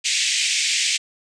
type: band-pass noise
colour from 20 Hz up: pink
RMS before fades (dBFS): -21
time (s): 0.04-0.98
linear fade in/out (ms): 20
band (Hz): 2100 to 8400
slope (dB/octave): 48
effects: resampled to 22050 Hz